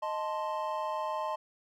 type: chord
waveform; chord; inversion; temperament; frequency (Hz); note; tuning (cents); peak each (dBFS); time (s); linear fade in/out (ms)
triangle; A diminished; second; equal; 622.3 / 880 / 1046.5; Eb5 / A5 / C6; 0 / 0 / 0; -34; 0.02-1.36; 10
effects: none